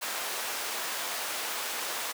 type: high-pass noise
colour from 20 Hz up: pink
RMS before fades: -34 dBFS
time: 0.01-2.13 s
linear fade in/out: 20 ms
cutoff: 700 Hz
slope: 12 dB/octave
effects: none